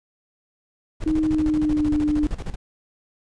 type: noise with tremolo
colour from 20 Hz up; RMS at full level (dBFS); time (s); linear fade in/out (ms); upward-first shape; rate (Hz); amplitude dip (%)
brown; -27; 1-2.56; 20; square; 13; 80
type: tone with pitch glide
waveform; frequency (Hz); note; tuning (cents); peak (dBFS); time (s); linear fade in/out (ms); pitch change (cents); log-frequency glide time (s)
sine; 312.3 to 299.9; D#4 to D4; +7 to +36; -18; 1.06-2.27; 5; -71; 1.21-1.89
effects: resampled to 22050 Hz